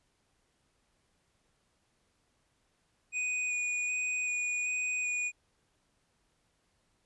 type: tone with vibrato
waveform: square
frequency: 2474 Hz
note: D#7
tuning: 10 cents flat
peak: -31 dBFS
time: 3.12-5.32 s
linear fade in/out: 50 ms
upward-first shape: square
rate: 1.3 Hz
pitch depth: 10 cents each way
effects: pink hiss -74 dBFS RMS until 7.05 s + resampled to 24000 Hz